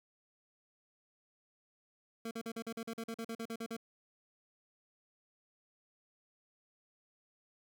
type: tone bursts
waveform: 25% pulse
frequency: 227.7 Hz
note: A#3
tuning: 40 cents flat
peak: -35 dBFS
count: 15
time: 2.25-3.767 s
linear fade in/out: 5 ms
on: 61 ms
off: 43 ms
effects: none